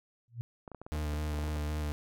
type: tone with exponential growth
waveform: sine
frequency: 118.1 Hz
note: A#2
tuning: 23 cents sharp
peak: -30 dBFS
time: 0.28-0.41 s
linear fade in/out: 0 ms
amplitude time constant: 27 ms
type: clicks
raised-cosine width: 1 ms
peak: -30 dBFS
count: 12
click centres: 0.678 / 0.717 / 0.747 / 0.816 / 0.865 / 0.955 / 1.136 / 1.341 / 1.388 / 1.438 / 1.483 / 1.563 s
type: tone with vibrato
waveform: 40% pulse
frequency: 75.5 Hz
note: D2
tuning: 48 cents sharp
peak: -31 dBFS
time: 0.92-1.92 s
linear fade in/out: 0 ms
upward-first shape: square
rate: 3.9 Hz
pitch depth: 16 cents each way
effects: none